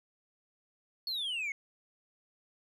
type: exponential sweep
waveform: sine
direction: down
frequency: 4435 to 2146 Hz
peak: -30 dBFS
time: 1.07-1.52 s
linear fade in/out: 2 ms
effects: tanh soft clip ceiling -32 dBFS